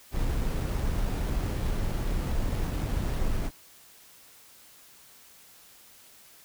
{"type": "noise with sample-and-hold", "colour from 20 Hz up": "brown", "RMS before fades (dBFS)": -28, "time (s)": [0.11, 3.51], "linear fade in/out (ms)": 50, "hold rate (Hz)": 7350, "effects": ["white hiss -54 dBFS RMS until 6.44 s"]}